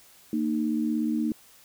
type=tone pair together; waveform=sine; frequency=229.6 / 306.5 Hz; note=A#3 / D#4; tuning=-26 / -26 cents; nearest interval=perfect fourth; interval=500 cents; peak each=-26 / -27 dBFS; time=0.33-1.32 s; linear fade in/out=2 ms; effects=white hiss -55 dBFS RMS until 1.64 s